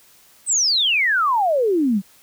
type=exponential sweep; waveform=sine; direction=down; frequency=8540 to 182.4 Hz; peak=-15 dBFS; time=0.46-2.02 s; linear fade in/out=50 ms; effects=white hiss -52 dBFS RMS until 2.22 s